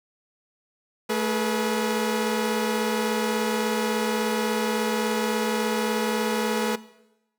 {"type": "tone cluster", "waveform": "sawtooth", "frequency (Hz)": [219.6, 422.7, 486.3], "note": ["A3", "G#4", "B4"], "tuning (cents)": [-3, 31, -27], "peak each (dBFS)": -24, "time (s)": [1.09, 6.76], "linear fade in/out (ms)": 10, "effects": ["noise-tail reverb RT60 0.9 s tail -18 dB re dry"]}